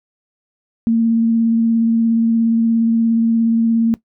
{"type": "tone with vibrato", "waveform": "sine", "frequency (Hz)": 228.3, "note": "A#3", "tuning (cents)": -36, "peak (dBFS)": -11, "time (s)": [0.87, 3.94], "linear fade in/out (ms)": 0, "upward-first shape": "sine", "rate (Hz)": 17, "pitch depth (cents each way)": 13, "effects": ["noise-tail reverb RT60 0.1 s tail -18 dB re dry"]}